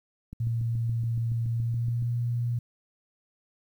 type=click train; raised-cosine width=5 ms; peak=-27 dBFS; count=13; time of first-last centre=0.33-2.025 s; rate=7.08 Hz
type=tone with pitch glide; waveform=sine; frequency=115.8 to 119.47 Hz; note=A#2 to A#2; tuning=-11 to +43 cents; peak=-25 dBFS; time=0.4-2.59 s; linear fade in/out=5 ms; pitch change=+54 cents; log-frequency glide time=1.52-2.09 s
effects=10-bit